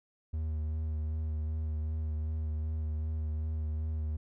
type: tone with vibrato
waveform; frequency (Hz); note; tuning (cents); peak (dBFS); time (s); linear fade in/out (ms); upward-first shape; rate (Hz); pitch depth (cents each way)
triangle; 77.78; D#2; 0; -29; 0.33-4.17; 10; sine; 2.6; 23
effects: none